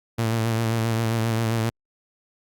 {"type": "tone with vibrato", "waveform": "sawtooth", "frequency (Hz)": 113.5, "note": "A#2", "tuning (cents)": -46, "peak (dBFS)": -17, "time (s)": [0.18, 1.7], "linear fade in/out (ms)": 10, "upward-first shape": "sine", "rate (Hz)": 7.5, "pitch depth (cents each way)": 40, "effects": ["Opus 48 kbps"]}